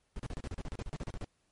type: noise bursts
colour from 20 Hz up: brown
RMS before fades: -38 dBFS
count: 16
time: 0.16-1.244 s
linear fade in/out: 0 ms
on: 34 ms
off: 36 ms
effects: pink hiss -75 dBFS RMS until 1.51 s + MP3 48 kbps